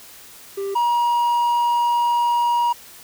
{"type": "tone pair in turn", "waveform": "triangle", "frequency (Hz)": [394.6, 953], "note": ["G4", "A#5"], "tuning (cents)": [11, 38], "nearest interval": "octave + minor third", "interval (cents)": 1527, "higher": "second", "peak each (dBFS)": [-21, -14], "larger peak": "second", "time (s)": [[0.57, 0.75], [0.75, 2.73]], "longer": "second", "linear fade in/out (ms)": 10, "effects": ["white hiss -43 dBFS RMS until 3.03 s"]}